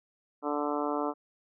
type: harmonic tone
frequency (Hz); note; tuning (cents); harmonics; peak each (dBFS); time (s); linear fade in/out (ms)
146.83; D3; 0; 2 / 3 / 4 / 5 / 6 / 7 / 8 / 9; -33 / -35 / -36 / -37 / -38 / -38 / -39 / -40; 0.42-1.14; 50
effects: none